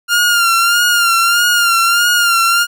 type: tone with vibrato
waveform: sawtooth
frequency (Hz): 1398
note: F6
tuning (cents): +1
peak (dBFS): -6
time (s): 0.08-2.67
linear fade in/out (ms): 50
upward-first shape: sine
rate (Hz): 1.6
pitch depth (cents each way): 50
effects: none